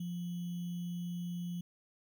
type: tone with sample-and-hold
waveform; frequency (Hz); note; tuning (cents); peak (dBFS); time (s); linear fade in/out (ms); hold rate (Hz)
sine; 174.61; F3; 0; -36; 0-1.61; 5; 3150
effects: none